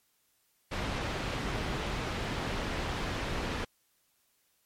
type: low-pass noise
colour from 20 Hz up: pink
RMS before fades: -34 dBFS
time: 0.71-3.65 s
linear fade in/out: 10 ms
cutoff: 3500 Hz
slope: 12 dB/octave
effects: white hiss -72 dBFS RMS until 4.65 s + MP3 64 kbps